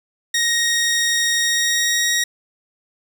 15% pulse tone with pitch glide, 1872 to 1889.4 Hz, A#6 to A#6, +7 to +23 cents, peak -10 dBFS, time 0.34-2.24 s, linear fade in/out 5 ms, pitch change +16 cents, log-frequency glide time 1.38-2.12 s, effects none

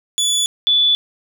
25% pulse / sine tone pair in turn, 3444 / 3463 Hz, A7 / A7, -38 / -28 cents, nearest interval unison, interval 10 cents, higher second, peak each -11 dBFS, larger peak neither, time 0.18-0.46 / 0.67-0.95 s, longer neither, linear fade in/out 0 ms, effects none

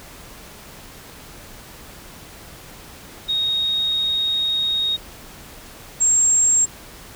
sine tone pair in turn, 3743 / 7486 Hz, A#7 / A#8, +6 / +6 cents, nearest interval octave, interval 1200 cents, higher second, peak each -18 / -13 dBFS, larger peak second, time 3.28-4.97 / 6-6.66 s, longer first, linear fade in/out 20 ms, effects pink hiss -41 dBFS RMS until 7.15 s

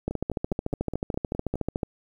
two click trains, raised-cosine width 2 ms, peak -18 / -13 dBFS, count 8 / 25, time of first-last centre 0.11-1.556 / 0.08-1.832 s, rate 4.84 / 13.7 Hz, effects 9-bit

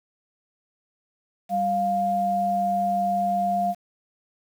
sine tone pair together, 196 / 701.3 Hz, G3 / F5, 0 / +7 cents, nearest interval octave + minor seventh, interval 2207 cents, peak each -29 / -21 dBFS, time 1.49-3.75 s, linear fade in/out 50 ms, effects 8-bit

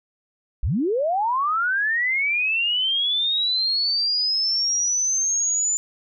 sine linear sweep, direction up, 35.61 to 7090 Hz, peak -19 dBFS, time 0.63-5.77 s, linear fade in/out 0 ms, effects none

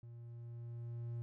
triangle tone with level ramp, 118 Hz, A#2, 22 cents sharp, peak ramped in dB -48 to -37 dBFS, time 0.03-1.22 s, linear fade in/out 0 ms, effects none

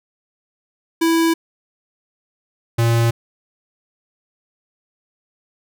square tone pair in turn, 329.6 / 116.2 Hz, E4 / A#2, 0 / -5 cents, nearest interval octave + tritone, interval 1805 cents, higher first, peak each -14 dBFS, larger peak neither, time 1.01-1.34 / 2.78-3.11 s, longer neither, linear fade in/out 10 ms, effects none

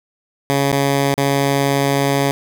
10% pulse tone with dropouts, 139.4 Hz, C#3, 10 cents sharp, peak -6 dBFS, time 0.5-2.31 s, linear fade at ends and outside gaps 0 ms, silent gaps 0.716-0.727 / 1.141-1.178 s, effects none

